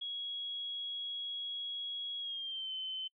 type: tone with pitch glide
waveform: sine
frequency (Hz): 3322 to 3064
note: G#7 to G7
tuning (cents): 0 to -40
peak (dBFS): -37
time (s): 0.01-3.08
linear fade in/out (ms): 10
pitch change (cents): -140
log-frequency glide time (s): 2.19-2.72
effects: noise-tail reverb RT60 0.1 s tail -24 dB re dry